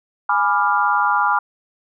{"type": "chord", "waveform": "sine", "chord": "G# diminished seventh", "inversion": "none", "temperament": "equal with one note detuned", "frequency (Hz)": [830.6, 987.8, 1186.3, 1396.9], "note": ["G#5", "B5", "D6", "F6"], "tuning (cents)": [0, 0, 17, 0], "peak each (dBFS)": -20, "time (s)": [0.29, 1.39], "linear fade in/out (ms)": 5, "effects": []}